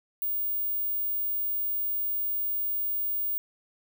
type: tone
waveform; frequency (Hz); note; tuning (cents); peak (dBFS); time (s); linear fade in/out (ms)
sine; 15500; B9; -34; -26; 0.22-3.38; 0
effects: none